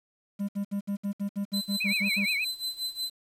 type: tone bursts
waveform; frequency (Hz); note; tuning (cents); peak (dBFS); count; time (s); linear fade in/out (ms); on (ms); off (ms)
triangle; 200.9; G3; +43; -25; 12; 0.39-2.258; 20; 97; 64
type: tone with tremolo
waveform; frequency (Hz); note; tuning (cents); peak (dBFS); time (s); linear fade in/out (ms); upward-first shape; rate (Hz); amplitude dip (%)
40% pulse; 4043; B7; +40; -27; 1.53-3.1; 10; sine; 5.5; 85
type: tone with vibrato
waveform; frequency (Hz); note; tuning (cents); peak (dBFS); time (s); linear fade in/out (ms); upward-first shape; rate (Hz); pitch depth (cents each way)
sine; 2369; D7; +14; -26; 1.8-2.45; 10; triangle; 8.4; 160
effects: resampled to 32000 Hz + 9-bit